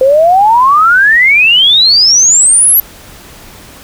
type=exponential sweep; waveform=sine; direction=up; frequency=510 to 12000 Hz; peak=-3 dBFS; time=0.01-2.8 s; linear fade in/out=2 ms; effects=pink hiss -34 dBFS RMS until 3.83 s